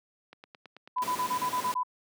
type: click train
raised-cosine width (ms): 0.3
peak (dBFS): -31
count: 11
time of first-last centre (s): 0.33-1.421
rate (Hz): 9.17
type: tone bursts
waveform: sine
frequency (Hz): 1000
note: B5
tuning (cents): +21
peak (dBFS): -26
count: 8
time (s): 0.96-1.834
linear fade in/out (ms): 10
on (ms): 83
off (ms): 30
type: noise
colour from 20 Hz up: pink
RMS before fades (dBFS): -37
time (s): 1.02-1.74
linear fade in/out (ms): 0
effects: high-pass 200 Hz 12 dB/octave